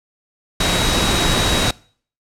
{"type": "tone in noise", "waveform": "sine", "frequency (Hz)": 3824, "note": "A#7", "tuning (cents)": 43, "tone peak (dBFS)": -22, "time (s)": [0.6, 1.71], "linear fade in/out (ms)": 5, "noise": "pink", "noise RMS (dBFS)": -17, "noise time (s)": [0.6, 1.71], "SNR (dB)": -8, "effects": ["noise-tail reverb RT60 0.5 s tail -24 dB re dry", "low-pass 9000 Hz 12 dB/octave"]}